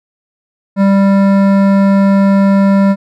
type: tone with hard clipping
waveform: sine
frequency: 196.7 Hz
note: G3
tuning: 6 cents sharp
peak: -8 dBFS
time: 0.76-2.96 s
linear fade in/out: 50 ms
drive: 14 dB
effects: none